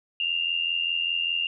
sine tone pair together, 2734 / 2819 Hz, F7 / F7, -37 / +16 cents, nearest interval minor second, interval 53 cents, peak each -29 / -25 dBFS, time 0.2-1.47 s, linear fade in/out 2 ms, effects none

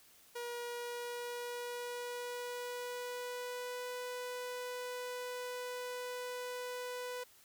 sawtooth tone with pitch glide, 479.2 to 495.8 Hz, A#4 to B4, +48 to +7 cents, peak -36 dBFS, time 0.35-7.24 s, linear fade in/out 10 ms, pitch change +59 cents, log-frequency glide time 0.61-3.91 s, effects white hiss -63 dBFS RMS until 7.44 s

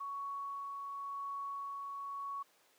sine tone with tremolo, 1116 Hz, C#6, 11 cents sharp, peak -38 dBFS, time 0-2.43 s, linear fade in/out 10 ms, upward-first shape sine, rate 0.92 Hz, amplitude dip 25%, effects pink hiss -68 dBFS RMS until 2.78 s + high-pass 400 Hz 12 dB/octave

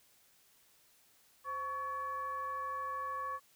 sine tone with frequency modulation, 1121 Hz, C#6, 19 cents sharp, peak -36 dBFS, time 1.44-3.4 s, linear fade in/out 50 ms, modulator 599 Hz, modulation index 0.51, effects white hiss -67 dBFS RMS until 3.55 s

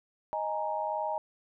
sine chord, D# suspended fourth, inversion none, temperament equal, 622.3 / 830.6 / 932.3 Hz, D#5 / G#5 / A#5, 0 / 0 / 0 cents, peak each -34 dBFS, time 0.33-1.18 s, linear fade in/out 0 ms, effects none

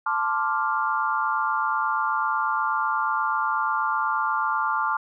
sine chord, D minor seventh, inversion second, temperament equal, 880 / 1046.5 / 1174.7 / 1396.9 Hz, A5 / C6 / D6 / F6, 0 / 0 / 0 / 0 cents, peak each -27 / -29 / -26 / -27 dBFS, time 0.06-4.97 s, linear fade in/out 5 ms, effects none

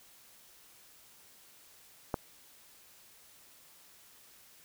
click, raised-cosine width 1 ms, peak -16 dBFS, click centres 2.142 s, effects white hiss -59 dBFS RMS until 4.64 s

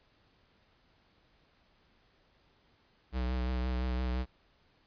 square tone with vibrato, 62.6 Hz, B1, 24 cents sharp, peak -31 dBFS, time 3.12-4.26 s, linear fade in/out 50 ms, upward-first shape triangle, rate 5.8 Hz, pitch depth 36 cents each way, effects pink hiss -68 dBFS RMS until 4.86 s + resampled to 11025 Hz

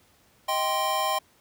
square chord, C minor, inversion first, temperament just, 627.9 / 784.9 / 1046.5 Hz, Eb5 / G5 / C6, +16 / +2 / 0 cents, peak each -31 / -29 / -28 dBFS, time 0.48-1.19 s, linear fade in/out 10 ms, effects pink hiss -61 dBFS RMS until 1.4 s + high-pass 60 Hz 12 dB/octave

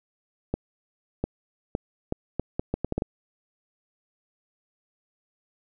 accelerating click train, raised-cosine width 2 ms, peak -12 dBFS, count 11, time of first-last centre 0.54-3.021 s, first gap 700 ms, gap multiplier 0.73, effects none

